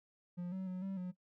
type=tone with pitch steps; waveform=triangle; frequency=176.7 / 188.7 / 183.6 / 193.3 / 181.4 Hz; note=F3 / F#3 / F#3 / G3 / F#3; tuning=+21 / +34 / -13 / -24 / -34 cents; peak=-36 dBFS; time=0.37-1.12 s; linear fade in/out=20 ms; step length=150 ms; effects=noise-tail reverb RT60 0.1 s tail -18 dB re dry